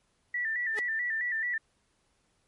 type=tone with vibrato; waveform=sine; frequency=1864.7 Hz; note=A#6; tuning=in tune; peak=-28 dBFS; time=0.34-1.58 s; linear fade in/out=5 ms; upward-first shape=square; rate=4.6 Hz; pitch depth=76 cents each way
type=tone with exponential growth; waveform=sawtooth; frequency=422.5 Hz; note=G#4; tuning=30 cents sharp; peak=-27 dBFS; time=0.71-0.79 s; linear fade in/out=0 ms; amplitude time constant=16 ms
effects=pink hiss -72 dBFS RMS until 2.47 s + MP3 48 kbps